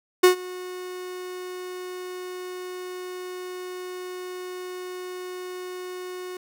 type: tone with ADSR envelope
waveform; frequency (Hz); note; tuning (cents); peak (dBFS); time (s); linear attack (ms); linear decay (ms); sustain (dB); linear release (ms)
45% pulse; 364.7; F#4; -25; -10; 0.23-6.37; 11; 110; -23; 3
effects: none

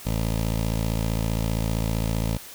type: tone with notch filter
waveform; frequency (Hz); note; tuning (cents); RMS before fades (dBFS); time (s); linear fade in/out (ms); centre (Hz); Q
15% pulse; 55.3; A1; +9; -25; 0.05-2.38; 20; 1500; 1.4
effects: white hiss -42 dBFS RMS until 2.54 s

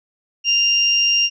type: tone pair together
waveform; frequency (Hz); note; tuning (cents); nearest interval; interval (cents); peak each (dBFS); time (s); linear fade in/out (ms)
sine; 2794 / 5588; F7 / F8; 0 / 0; octave; 1200; -15 / -18; 0.44-1.3; 50
effects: none

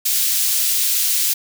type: high-pass noise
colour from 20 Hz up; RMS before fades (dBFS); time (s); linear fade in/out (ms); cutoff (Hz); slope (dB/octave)
white; -18; 0.05-1.34; 10; 3400; 12
effects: none

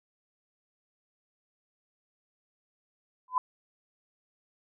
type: tone with exponential growth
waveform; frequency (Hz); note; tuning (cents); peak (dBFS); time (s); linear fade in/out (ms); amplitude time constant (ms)
sine; 1009; B5; +37; -18; 3.28-3.38; 2; 20
effects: none

